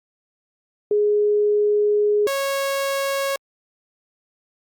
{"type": "tone pair in turn", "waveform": ["sine", "sawtooth"], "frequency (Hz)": [416.6, 550.4], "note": ["G#4", "C#5"], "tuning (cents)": [5, -12], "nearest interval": "perfect fourth", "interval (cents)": 483, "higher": "second", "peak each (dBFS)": [-15, -17], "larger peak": "first", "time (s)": [[0.91, 2.27], [2.27, 3.36]], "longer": "first", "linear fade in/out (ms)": 2, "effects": ["Opus 48 kbps"]}